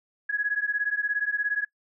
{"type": "beating tone pair", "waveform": "sine", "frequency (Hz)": [1666, 1683], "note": ["G#6", "G#6"], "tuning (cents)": [5, 23], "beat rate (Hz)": 17, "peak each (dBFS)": -27, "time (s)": [0.29, 1.65], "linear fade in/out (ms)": 10, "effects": ["noise-tail reverb RT60 0.1 s tail -23 dB re dry"]}